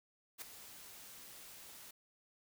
white noise with ADSR envelope, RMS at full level -43 dBFS, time 0.38-1.91 s, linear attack 38 ms, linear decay 4 ms, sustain -11 dB, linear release 5 ms, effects none

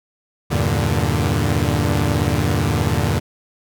sawtooth chord, E half-diminished seventh, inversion none, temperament equal with one note detuned, 81.13 / 98 / 116.54 / 146.83 Hz, E2 / G2 / Bb2 / D3, -27 / 0 / 0 / 0 cents, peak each -18 dBFS, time 0.5-3.2 s, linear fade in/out 20 ms, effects none

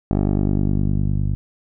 10% pulse tone with low-pass filter sweep, 49.87 Hz, G1, 30 cents sharp, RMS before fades -19 dBFS, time 0.11-1.35 s, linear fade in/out 0 ms, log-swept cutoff 590 to 120 Hz, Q 0.89, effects none

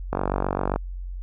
click train, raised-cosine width 1 ms, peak -9 dBFS, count 31, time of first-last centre 0.13-0.76 s, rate 47.6 Hz, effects added 45 Hz sine -30 dBFS peak until 1.22 s

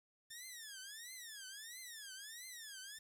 10% pulse tone with vibrato, 1772 Hz, A6, 12 cents sharp, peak -40 dBFS, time 0.3-2.99 s, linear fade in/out 10 ms, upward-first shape triangle, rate 1.5 Hz, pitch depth 290 cents each way, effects 11-bit

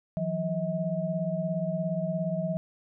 sine tone cluster, 162.9 / 180 / 638 Hz, E3 / F#3 / D#5, -20 / -47 / +43 cents, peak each -32 / -31 / -31 dBFS, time 0.17-2.57 s, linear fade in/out 0 ms, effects none

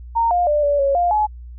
sine tone with pitch steps, 922 / 707 / 593 / 576 / 554 / 702 / 849 Hz, A#5 / F5 / D5 / D5 / C#5 / F5 / G#5, -19 / +21 / +17 / -34 / -1 / +9 / +38 cents, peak -14 dBFS, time 0.15-1.27 s, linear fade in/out 20 ms, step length 160 ms, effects added 60 Hz sine -33 dBFS peak until 1.58 s

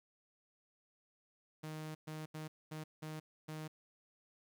sawtooth tone bursts at uneven times, 155.56 Hz, D#3, in tune, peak -39 dBFS, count 6, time 1.63-1.95 / 2.07-2.26 / 2.34-2.48 / 2.71-2.84 / 3.02-3.2 / 3.48-3.68 s, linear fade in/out 10 ms, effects 13-bit

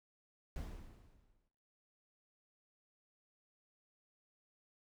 brown noise with exponential decay, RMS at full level -41 dBFS, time 0.56-1.48 s, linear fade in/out 1 ms, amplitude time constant 200 ms, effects noise-tail reverb RT60 0.8 s tail -17 dB re dry

